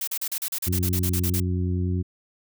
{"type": "noise bursts", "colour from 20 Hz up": "blue", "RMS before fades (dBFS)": -28, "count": 14, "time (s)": [0.01, 1.401], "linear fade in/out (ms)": 5, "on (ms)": 65, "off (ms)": 37}
{"type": "harmonic tone", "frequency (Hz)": 90.2, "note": "F#2", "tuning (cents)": -44, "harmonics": [1, 2, 3, 4], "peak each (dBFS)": [-23, -29, -33, -35], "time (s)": [0.66, 2.03], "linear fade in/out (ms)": 20}
{"effects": []}